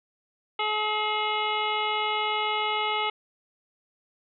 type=harmonic tone with a mistuned harmonic; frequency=426.6 Hz; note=G#4; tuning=46 cents sharp; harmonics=1 / 2 / 3 / 5 / 6 / 7 / 8 / 9; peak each=-34 / -29 / -31 / -31 / -41 / -32 / -38 / -44 dBFS; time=0.59-3.1 s; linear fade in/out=5 ms; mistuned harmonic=7; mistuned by=-32 cents; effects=none